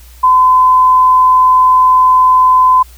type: tone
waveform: sine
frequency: 1019 Hz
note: C6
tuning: 46 cents flat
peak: -4 dBFS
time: 0.23-2.83 s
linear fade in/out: 10 ms
effects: added 60 Hz sine -35 dBFS peak until 2.97 s + white hiss -43 dBFS RMS until 2.97 s